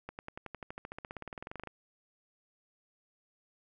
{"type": "accelerating click train", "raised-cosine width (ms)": 0.5, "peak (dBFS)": -26, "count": 26, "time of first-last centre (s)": [0.09, 1.673], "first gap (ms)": 99, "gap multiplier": 0.96, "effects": []}